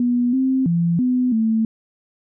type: tone with pitch steps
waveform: sine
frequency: 243.5 / 262.7 / 169.8 / 251.2 / 222.4 Hz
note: B3 / C4 / F3 / B3 / A3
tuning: -24 / +7 / -48 / +30 / +19 cents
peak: -15 dBFS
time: 0-1.65 s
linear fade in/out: 2 ms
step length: 330 ms
effects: none

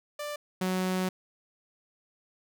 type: tone pair in turn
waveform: sawtooth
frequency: 590 / 185.34 Hz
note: D5 / F#3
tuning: +8 / +3 cents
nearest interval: octave + minor sixth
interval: 2005 cents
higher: first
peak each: -30 / -23 dBFS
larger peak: second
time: 0.19-0.36 / 0.61-1.09 s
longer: second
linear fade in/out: 5 ms
effects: none

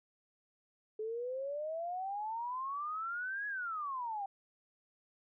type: exponential two-way sweep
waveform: sine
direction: up then down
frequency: 426.2 to 1691 to 772 Hz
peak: -36 dBFS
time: 0.99-4.26 s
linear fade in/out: 5 ms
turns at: 3.47 s
effects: none

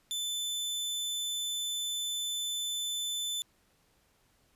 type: tone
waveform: sawtooth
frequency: 3520 Hz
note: A7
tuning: in tune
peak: -29 dBFS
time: 0.11-3.42 s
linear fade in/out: 0 ms
effects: pink hiss -69 dBFS RMS until 4.55 s + resampled to 32000 Hz

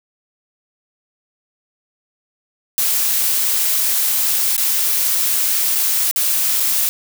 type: noise with dropouts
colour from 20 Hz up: blue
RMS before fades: -17 dBFS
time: 2.78-6.89 s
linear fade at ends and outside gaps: 0 ms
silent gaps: 4.565-4.579 / 5.752-5.756 / 6.112-6.161 / 6.6-6.604 s
effects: none

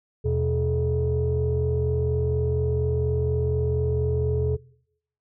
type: tone cluster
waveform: sine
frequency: 81.4 / 125.6 / 426.3 Hz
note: E2 / B2 / G#4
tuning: -21 / +30 / +45 cents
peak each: -24 dBFS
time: 0.24-4.57 s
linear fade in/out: 20 ms
effects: noise-tail reverb RT60 0.7 s tail -22 dB re dry + tanh soft clip ceiling -15 dBFS

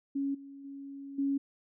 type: tone with level steps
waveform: sine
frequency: 277.2 Hz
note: C#4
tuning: in tune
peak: -29 / -45 / -41 / -27 dBFS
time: 0.15-1.38 s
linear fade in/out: 10 ms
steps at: 0.34 / 0.64 / 1.18 s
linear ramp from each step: 10 ms
effects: none

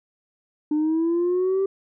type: linear sweep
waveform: sine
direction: up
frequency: 298.1 to 392 Hz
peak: -17 dBFS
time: 0.71-1.66 s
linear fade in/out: 5 ms
effects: tanh soft clip ceiling -17 dBFS

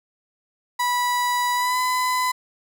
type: tone with pitch glide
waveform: 35% pulse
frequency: 980 to 1007 Hz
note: B5 to B5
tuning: -14 to +33 cents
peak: -18 dBFS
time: 0.79-2.32 s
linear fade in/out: 10 ms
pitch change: +47 cents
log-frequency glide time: 1.54-1.79 s
effects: none

